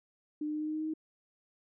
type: tone with pitch steps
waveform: sine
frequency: 300.8 / 302.7 / 304.6 / 306.6 / 308.5 / 310.5 / 312.5 / 314.5 Hz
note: D4 / D#4 / D#4 / D#4 / D#4 / D#4 / D#4 / D#4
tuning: +42 / -48 / -37 / -25 / -15 / -3 / +8 / +19 cents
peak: -32 dBFS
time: 0.41-0.938 s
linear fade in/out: 5 ms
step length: 66 ms
effects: none

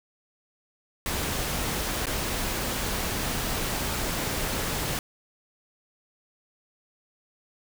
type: noise with dropouts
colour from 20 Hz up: pink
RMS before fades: -29 dBFS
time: 1.06-4.99 s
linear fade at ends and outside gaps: 1 ms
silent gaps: 2.057-2.068 s
effects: none

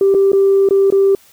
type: tone with dropouts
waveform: sine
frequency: 392 Hz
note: G4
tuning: in tune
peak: -7 dBFS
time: 0.01-1.15 s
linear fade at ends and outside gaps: 2 ms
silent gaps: 0.142-0.147 / 0.319-0.331 / 0.689-0.708 / 0.903-0.923 s
effects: tanh soft clip ceiling -4 dBFS + white hiss -48 dBFS RMS until 1.32 s

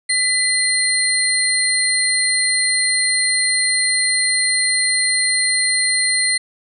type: tone cluster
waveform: sine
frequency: 2005 / 4180 / 9100 Hz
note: B6 / C8 / C#9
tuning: +26 / -2 / +44 cents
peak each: -19 dBFS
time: 0.09-6.38 s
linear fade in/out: 10 ms
effects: none

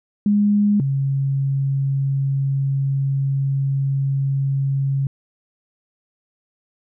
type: tone pair in turn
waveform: sine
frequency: 205.9 / 137.03 Hz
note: G#3 / C#3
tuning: -15 / -20 cents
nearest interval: perfect fifth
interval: 705 cents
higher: first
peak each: -13 / -17 dBFS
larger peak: first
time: 0.26-0.8 / 0.8-5.07 s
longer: second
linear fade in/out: 2 ms
effects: none

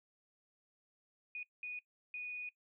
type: tone bursts at uneven times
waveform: sine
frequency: 2471 Hz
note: D#7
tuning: 13 cents flat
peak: -40 dBFS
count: 3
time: 1.35-1.43 / 1.63-1.79 / 2.14-2.49 s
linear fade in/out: 2 ms
effects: noise-tail reverb RT60 0.1 s tail -22 dB re dry

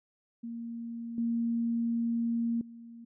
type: tone with level steps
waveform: sine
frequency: 232.6 Hz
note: A#3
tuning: 4 cents flat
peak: -36 / -27 / -45 dBFS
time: 0.43-3.05 s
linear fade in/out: 10 ms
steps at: 1.18 / 2.61 s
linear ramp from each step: 2 ms
effects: none

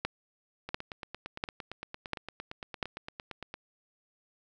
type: two click trains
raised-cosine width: 0.3 ms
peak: -14 / -23 dBFS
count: 5 / 26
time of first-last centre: 0.05-2.828 / 0.69-3.541 s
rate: 1.44 / 8.77 Hz
effects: none

